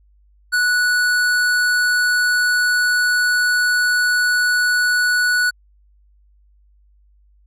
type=tone with hard clipping; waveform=triangle; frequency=1474 Hz; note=F#6; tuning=7 cents flat; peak=-16 dBFS; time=0.52-5.51 s; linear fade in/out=20 ms; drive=17 dB; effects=added 50 Hz sine -51 dBFS peak until 7.46 s